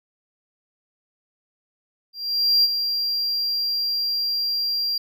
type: tone with ADSR envelope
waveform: triangle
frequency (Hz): 4755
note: D8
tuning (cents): +21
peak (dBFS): -12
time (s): 2.13-4.98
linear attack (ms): 510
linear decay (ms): 31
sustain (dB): -8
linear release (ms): 4
effects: none